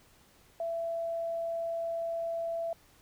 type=tone; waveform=sine; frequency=668 Hz; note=E5; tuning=23 cents sharp; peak=-31 dBFS; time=0.6-2.73 s; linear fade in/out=2 ms; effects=pink hiss -62 dBFS RMS until 3.01 s